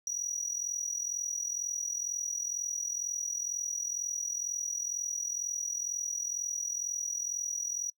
triangle tone with amplitude modulation, 5800 Hz, F#8, 35 cents flat, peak -27 dBFS, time 0.07-7.9 s, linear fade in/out 2 ms, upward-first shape sine, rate 42.1 Hz, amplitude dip 70%, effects noise-tail reverb RT60 0.1 s tail -25 dB re dry

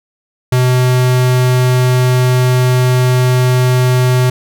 square tone, 126.4 Hz, B2, 41 cents sharp, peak -9 dBFS, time 0.52-4.3 s, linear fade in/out 5 ms, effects none

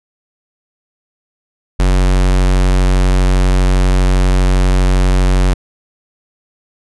square tone, 46.25 Hz, F#1, in tune, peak -9 dBFS, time 1.79-5.54 s, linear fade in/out 10 ms, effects resampled to 24000 Hz

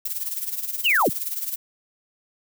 violet noise with tremolo, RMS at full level -26 dBFS, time 0.05-1.56 s, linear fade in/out 5 ms, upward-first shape sine, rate 19 Hz, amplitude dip 70%
sine linear sweep, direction down, 3136 to 51.91 Hz, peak -16 dBFS, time 0.84-1.1 s, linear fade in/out 20 ms
effects none

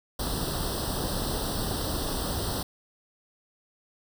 pink noise with comb filter, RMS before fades -30 dBFS, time 0.19-2.63 s, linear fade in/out 5 ms, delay 0.22 ms, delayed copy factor +0.95, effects none

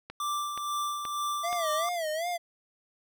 click train, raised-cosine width 0.3 ms, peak -23 dBFS, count 4, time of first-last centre 0.1-1.529 s, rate 2.1 Hz
square tone with tremolo, 1176 Hz, D6, 2 cents sharp, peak -29 dBFS, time 0.2-1.89 s, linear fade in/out 2 ms, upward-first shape sine, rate 2.1 Hz, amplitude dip 45%
square tone with vibrato, 659.3 Hz, E5, in tune, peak -30 dBFS, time 1.43-2.38 s, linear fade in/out 20 ms, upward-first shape sine, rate 2.6 Hz, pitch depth 130 cents each way
effects none

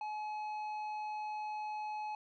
triangle tone with tanh clipping, 850 Hz, G#5, 40 cents sharp, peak -39 dBFS, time 0.01-2.15 s, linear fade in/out 2 ms, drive 12 dB, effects none

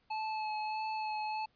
square tone with vibrato, 864 Hz, A5, 32 cents flat, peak -35 dBFS, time 0.1-1.46 s, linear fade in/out 10 ms, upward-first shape sine, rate 1.6 Hz, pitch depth 18 cents each way, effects pink hiss -73 dBFS RMS until 1.55 s + resampled to 11025 Hz

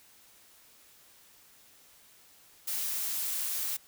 blue noise, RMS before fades -33 dBFS, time 2.67-3.77 s, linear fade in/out 10 ms, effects white hiss -59 dBFS RMS until 3.87 s

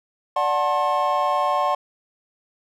triangle chord, D dominant seventh, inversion none, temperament equal with one note detuned, 587.3 / 740 / 880 / 1069.1 Hz, D5 / F#5 / A5 / C6, 0 / 0 / 0 / +37 cents, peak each -23 / -22 / -25 / -20 dBFS, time 0.36-1.75 s, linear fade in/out 5 ms, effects none

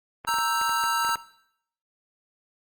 clicks, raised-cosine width 0.5 ms, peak -22 dBFS, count 10, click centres 0.249 / 0.289 / 0.341 / 0.386 / 0.614 / 0.694 / 0.839 / 1.048 / 1.092 / 1.157 s
square chord, E diminished, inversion second, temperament equal, 932.3 / 1318.5 / 1568 Hz, Bb5 / E6 / G6, 0 / 0 / 0 cents, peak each -27 / -27 / -32 dBFS, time 0.27-1.16 s, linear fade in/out 10 ms
effects noise-tail reverb RT60 0.7 s tail -18 dB re dry + Opus 48 kbps

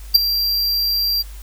square tone with ADSR envelope, 4734 Hz, D8, 13 cents sharp, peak -4 dBFS, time 0.14-1.23 s, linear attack 15 ms, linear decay 13 ms, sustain -13 dB, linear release 22 ms, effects added 50 Hz sine -32 dBFS peak until 1.42 s + white hiss -45 dBFS RMS until 1.42 s

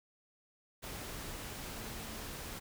sine tone in noise, 220 Hz, A3, in tune, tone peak -53 dBFS, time 1.75-2.2 s, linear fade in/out 20 ms, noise pink, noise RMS -44 dBFS, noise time 0.82-2.6 s, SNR -12 dB, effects none

